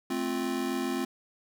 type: chord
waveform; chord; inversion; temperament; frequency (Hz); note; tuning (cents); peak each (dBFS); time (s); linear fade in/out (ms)
square; F major; first; just; 218.3 / 261.9 / 349.2; A3 / C4 / F4; -13 / +2 / 0; -37 / -32 / -34; 0.1-1.05; 5
effects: none